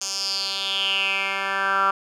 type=tone with band-pass filter sweep; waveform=10% pulse; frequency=195 Hz; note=G3; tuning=9 cents flat; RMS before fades=-24 dBFS; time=0.01-1.91 s; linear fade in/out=5 ms; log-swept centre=6200 to 1300 Hz; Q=5.7; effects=none